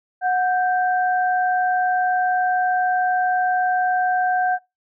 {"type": "tone pair together", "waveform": "sine", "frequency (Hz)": [733.3, 1566], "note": ["F#5", "G6"], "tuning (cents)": [-16, -2], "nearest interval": "octave + minor second", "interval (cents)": 1314, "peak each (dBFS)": [-17, -24], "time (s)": [0.21, 4.59], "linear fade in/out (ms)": 50, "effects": ["noise-tail reverb RT60 0.2 s tail -22 dB re dry"]}